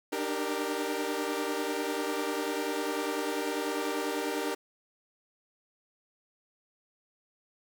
sawtooth chord, Eb major seventh, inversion third, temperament equal with one note detuned, 293.7 / 303.8 / 392 / 466.2 Hz, D4 / Eb4 / G4 / Bb4, 0 / -41 / 0 / 0 cents, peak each -33 / -33 / -31 / -31 dBFS, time 0.12-4.55 s, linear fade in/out 10 ms, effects 9-bit

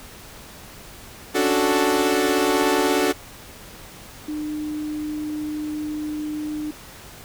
sawtooth chord, D major seventh, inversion third, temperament equal, 277.2 / 293.7 / 370 / 440 Hz, C#4 / D4 / F#4 / A4, 0 / 0 / 0 / 0 cents, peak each -23 / -19 / -18 / -19 dBFS, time 1.34-3.13 s, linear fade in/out 20 ms
sine tone, 302.8 Hz, D#4, 47 cents flat, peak -25 dBFS, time 4.28-6.71 s, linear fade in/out 5 ms
effects pink hiss -42 dBFS RMS until 7.24 s

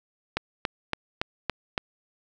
click train, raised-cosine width 0.3 ms, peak -9 dBFS, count 6, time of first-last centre 0.37-1.778 s, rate 3.55 Hz, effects none

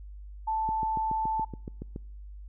sine tone, 880 Hz, A5, in tune, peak -26 dBFS, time 0.47-1.45 s, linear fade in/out 10 ms
click train, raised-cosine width 3 ms, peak -24 dBFS, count 10, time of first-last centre 0.69-1.961 s, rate 7.08 Hz
effects noise-tail reverb RT60 0.8 s tail -26 dB re dry + added 50 Hz sine -41 dBFS peak until 2.48 s

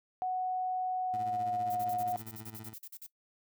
sine tone with pitch glide, 740 to 722.7 Hz, F#5 to F#5, 0 to -41 cents, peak -30 dBFS, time 0.22-2.16 s, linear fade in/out 0 ms, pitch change -41 cents, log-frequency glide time 1.06-1.47 s
20% pulse tone with tremolo, 110 Hz, A2, in tune, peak -38 dBFS, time 1.13-2.74 s, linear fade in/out 10 ms, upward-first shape sine, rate 15 Hz, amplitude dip 70%
violet noise bursts, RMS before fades -46 dBFS, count 15, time 1.7-3.066 s, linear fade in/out 5 ms, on 50 ms, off 44 ms
effects noise-tail reverb RT60 0.1 s tail -18 dB re dry

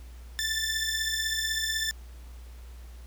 15% pulse beating tone pair, 1760 / 1776 Hz, A6 / A6, 0 / +16 cents, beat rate 16 Hz, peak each -24 dBFS, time 0.39-1.91 s, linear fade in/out 0 ms, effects added 60 Hz sine -42 dBFS peak until 3.06 s + pink hiss -57 dBFS RMS until 3.06 s

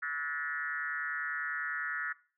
sine tone with frequency modulation, 1600 Hz, G6, 35 cents sharp, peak -33 dBFS, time 0.02-2.13 s, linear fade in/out 10 ms, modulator 150 Hz, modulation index 2, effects noise-tail reverb RT60 0.4 s tail -19 dB re dry

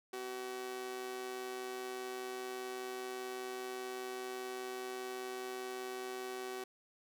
sawtooth tone with amplitude modulation, 378.3 Hz, F#4, 38 cents sharp, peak -34 dBFS, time 0.13-6.64 s, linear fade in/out 5 ms, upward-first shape sine, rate 125 Hz, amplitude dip 60%, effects none

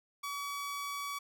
sawtooth tone, 1138 Hz, C#6, 45 cents sharp, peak -33 dBFS, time 0.23-1.19 s, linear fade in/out 10 ms, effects none

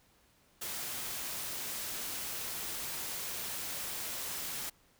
white noise, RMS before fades -39 dBFS, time 0.61-4.7 s, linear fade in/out 10 ms, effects pink hiss -67 dBFS RMS until 4.99 s

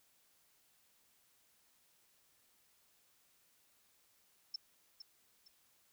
sine tone with echo, 5330 Hz, E8, 18 cents sharp, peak -37 dBFS, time 4.54-4.56 s, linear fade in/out 5 ms, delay 460 ms, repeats 2, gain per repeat -10 dB, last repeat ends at 5.48 s, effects white hiss -72 dBFS RMS until 5.92 s

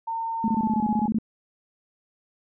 sine tone with pitch glide, 909 to 843.2 Hz, A#5 to G#5, -44 to +26 cents, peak -26 dBFS, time 0.07-1.08 s, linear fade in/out 10 ms, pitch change -130 cents, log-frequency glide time 0.48-0.86 s
sine tone bursts, 220 Hz, A3, in tune, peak -20 dBFS, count 12, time 0.44-1.186 s, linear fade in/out 2 ms, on 42 ms, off 22 ms
effects none

